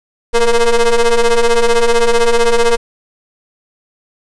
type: ring-modulated tone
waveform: 45% pulse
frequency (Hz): 232.2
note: A#3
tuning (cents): -7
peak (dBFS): -5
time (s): 0.33-2.77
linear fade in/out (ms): 20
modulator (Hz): 240
effects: resampled to 22050 Hz + 7-bit